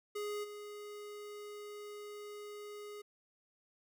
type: tone with level steps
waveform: square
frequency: 415.3 Hz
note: G#4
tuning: in tune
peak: -38 / -46 dBFS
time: 0.15-3.02 s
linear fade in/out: 10 ms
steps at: 0.43 s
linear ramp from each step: 20 ms
effects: none